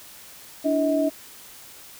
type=tone cluster; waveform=sine; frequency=290 / 328.8 / 638 Hz; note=D4 / E4 / D#5; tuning=-22 / -4 / +43 cents; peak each=-22 / -30 / -22 dBFS; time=0.64-1.1 s; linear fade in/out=20 ms; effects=white hiss -45 dBFS RMS until 1.99 s